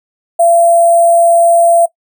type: tone with sample-and-hold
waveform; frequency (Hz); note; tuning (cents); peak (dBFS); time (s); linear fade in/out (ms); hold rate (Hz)
sine; 681; F5; -44; -5; 0.39-1.86; 10; 8820
effects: noise-tail reverb RT60 0.1 s tail -19 dB re dry